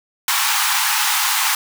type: high-pass noise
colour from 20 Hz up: pink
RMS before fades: -18 dBFS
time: 0.28-1.55 s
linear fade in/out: 2 ms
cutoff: 800 Hz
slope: 96 dB/octave
effects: none